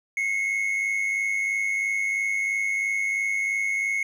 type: tone pair together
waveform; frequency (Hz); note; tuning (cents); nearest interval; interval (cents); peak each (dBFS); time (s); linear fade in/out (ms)
triangle; 2087 / 2190; C7 / C#7; -5 / -22; minor second; 83; -29 / -22; 0.17-4.03; 2
effects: none